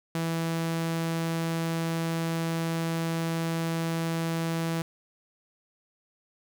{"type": "tone", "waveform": "sawtooth", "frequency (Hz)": 164.81, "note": "E3", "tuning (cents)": 0, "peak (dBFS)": -23, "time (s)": [0.15, 4.82], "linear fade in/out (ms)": 2, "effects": []}